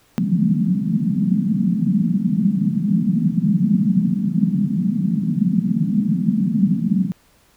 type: band-pass noise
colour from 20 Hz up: pink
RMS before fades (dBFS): -18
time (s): 0.18-7.12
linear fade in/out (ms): 0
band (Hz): 170 to 220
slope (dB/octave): 48
effects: pink hiss -56 dBFS RMS until 7.56 s